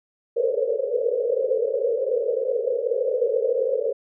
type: band-pass noise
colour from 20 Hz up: pink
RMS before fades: -23 dBFS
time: 0.36-3.93 s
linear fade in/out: 10 ms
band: 450 to 540 Hz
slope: 96 dB/octave
effects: none